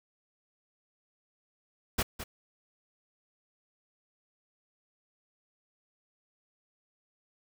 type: noise with echo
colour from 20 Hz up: pink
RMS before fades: -28 dBFS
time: 1.98-2.03 s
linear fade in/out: 10 ms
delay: 210 ms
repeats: 1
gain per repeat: -11 dB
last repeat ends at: 2.24 s
effects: none